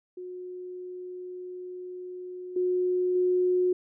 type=tone with level steps; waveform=sine; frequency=363.1 Hz; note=F#4; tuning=33 cents flat; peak=-36 / -23 / -21 dBFS; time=0.17-3.73 s; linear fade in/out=5 ms; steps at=2.56 / 3.15 s; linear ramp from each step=5 ms; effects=none